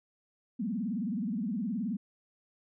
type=tone with vibrato; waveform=sine; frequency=215.4 Hz; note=A3; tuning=37 cents flat; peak=-30 dBFS; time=0.59-1.97 s; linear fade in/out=10 ms; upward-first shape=sine; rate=19 Hz; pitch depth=260 cents each way; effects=none